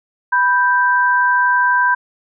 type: tone pair together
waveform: sine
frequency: 987.8 / 1568 Hz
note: B5 / G6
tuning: 0 / 0 cents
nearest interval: minor sixth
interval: 800 cents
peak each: -14 dBFS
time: 0.32-1.95 s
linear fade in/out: 10 ms
effects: none